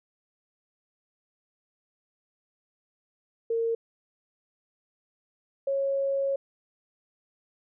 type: tone pair in turn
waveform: sine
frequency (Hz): 458.4 / 549.4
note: A#4 / C#5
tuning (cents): -29 / -16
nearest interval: minor third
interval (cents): 313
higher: second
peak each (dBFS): -24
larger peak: neither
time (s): 3.5-3.75 / 5.67-6.36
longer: second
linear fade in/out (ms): 5
effects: none